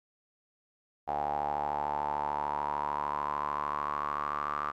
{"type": "tone with band-pass filter sweep", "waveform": "sawtooth", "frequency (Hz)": 73.42, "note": "D2", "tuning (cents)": 0, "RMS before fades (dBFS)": -33, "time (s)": [1.07, 4.72], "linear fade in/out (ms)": 20, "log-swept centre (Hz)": [780, 1200], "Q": 9.1, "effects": []}